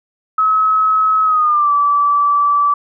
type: tone with pitch glide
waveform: sine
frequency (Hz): 1284 to 1157.2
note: E6 to D6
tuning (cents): -46 to -26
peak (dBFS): -10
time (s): 0.38-2.74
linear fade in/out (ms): 5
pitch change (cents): -180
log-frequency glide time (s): 1.24-1.72
effects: none